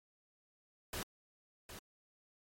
pink noise with echo, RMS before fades -41 dBFS, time 0.93-1.03 s, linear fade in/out 2 ms, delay 760 ms, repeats 1, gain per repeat -9 dB, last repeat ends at 1.79 s, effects MP3 64 kbps

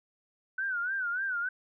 sine tone with vibrato, 1492 Hz, F#6, 14 cents sharp, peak -29 dBFS, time 0.58-1.49 s, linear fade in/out 5 ms, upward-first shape sine, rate 3.4 Hz, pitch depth 120 cents each way, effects none

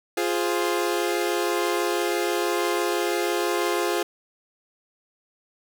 sawtooth chord, F minor, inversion none, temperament equal, 349.2 / 415.3 / 523.3 Hz, F4 / Ab4 / C5, 0 / 0 / 0 cents, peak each -21 / -23 / -26 dBFS, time 0.17-4.03 s, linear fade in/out 5 ms, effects none

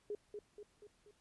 sine tone with echo, 415.3 Hz, G#4, in tune, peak -38 dBFS, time 0.1-0.15 s, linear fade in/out 2 ms, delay 240 ms, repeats 4, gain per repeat -5 dB, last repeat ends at 1.11 s, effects pink hiss -73 dBFS RMS until 1.2 s + resampled to 24000 Hz

